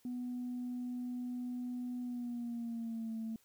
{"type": "tone with pitch glide", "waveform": "sine", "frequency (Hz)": [246.9, 223.8], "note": ["B3", "A3"], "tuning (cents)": [0, 30], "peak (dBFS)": -36, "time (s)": [0.05, 3.36], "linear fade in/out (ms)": 2, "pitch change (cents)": -170, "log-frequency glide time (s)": [2.01, 3.12], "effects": ["tanh soft clip ceiling -34 dBFS", "white hiss -70 dBFS RMS until 3.44 s"]}